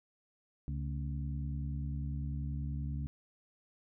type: harmonic tone with a mistuned harmonic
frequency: 70.2 Hz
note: C#2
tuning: 22 cents sharp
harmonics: 1 / 2 / 3 / 4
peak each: -37 / -38 / -46 / -49 dBFS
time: 0.68-3.07 s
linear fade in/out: 0 ms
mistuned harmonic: 3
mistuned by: +81 cents
effects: none